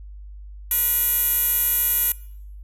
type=tone with band-pass filter; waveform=10% pulse; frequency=483.1 Hz; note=B4; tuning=38 cents flat; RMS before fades=-21 dBFS; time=0.71-2.12 s; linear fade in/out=2 ms; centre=12000 Hz; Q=6.2; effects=noise-tail reverb RT60 0.8 s tail -23 dB re dry + added 50 Hz sine -36 dBFS peak until 2.63 s